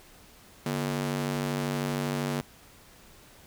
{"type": "ring-modulated tone", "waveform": "sawtooth", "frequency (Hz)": 192.8, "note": "G3", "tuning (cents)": -28, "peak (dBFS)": -21, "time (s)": [0.66, 2.41], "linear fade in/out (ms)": 0, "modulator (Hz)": 46.4, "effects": ["pink hiss -54 dBFS RMS until 3.46 s"]}